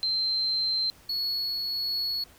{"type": "tone", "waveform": "sine", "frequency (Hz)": 4121, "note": "C8", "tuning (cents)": -27, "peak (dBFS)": -24, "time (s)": [0.03, 0.9], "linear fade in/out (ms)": 0}
{"type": "tone with tremolo", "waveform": "triangle", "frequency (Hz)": 4374, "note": "C#8", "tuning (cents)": -24, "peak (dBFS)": -25, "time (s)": [1.09, 2.24], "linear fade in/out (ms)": 5, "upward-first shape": "triangle", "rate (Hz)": 1.4, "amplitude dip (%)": 25}
{"effects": ["pink hiss -55 dBFS RMS until 2.38 s"]}